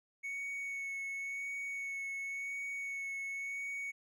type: tone with vibrato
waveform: triangle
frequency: 2217 Hz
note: C#7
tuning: in tune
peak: -36 dBFS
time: 0.23-3.92 s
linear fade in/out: 20 ms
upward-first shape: sine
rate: 0.93 Hz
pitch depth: 15 cents each way
effects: none